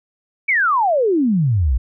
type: exponential sweep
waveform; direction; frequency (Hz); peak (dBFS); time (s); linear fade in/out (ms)
sine; down; 2349 to 55; -13; 0.48-1.78; 10
effects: none